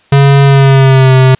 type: tone with pitch glide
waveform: square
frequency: 139.2 to 130.63 Hz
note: C#3 to C3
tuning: +8 to -2 cents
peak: -3 dBFS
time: 0.12-1.35 s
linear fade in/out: 5 ms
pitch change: -110 cents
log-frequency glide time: 0.43-1.14 s
effects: white hiss -47 dBFS RMS until 1.39 s + resampled to 8000 Hz